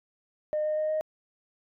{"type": "tone with pitch steps", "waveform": "sine", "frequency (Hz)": [609, 613.2, 617.5, 621.8], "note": ["D#5", "D#5", "D#5", "D#5"], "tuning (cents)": [-37, -25, -13, -1], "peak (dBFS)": -24, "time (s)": [0.53, 1.01], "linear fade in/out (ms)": 0, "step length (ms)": 120, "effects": ["tanh soft clip ceiling -22 dBFS"]}